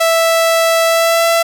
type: tone with pitch glide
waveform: sawtooth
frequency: 659.3 to 668.9 Hz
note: E5 to E5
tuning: 0 to +25 cents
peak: -6 dBFS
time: 0-1.43 s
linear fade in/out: 10 ms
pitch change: +25 cents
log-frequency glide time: 0.86-1.26 s
effects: none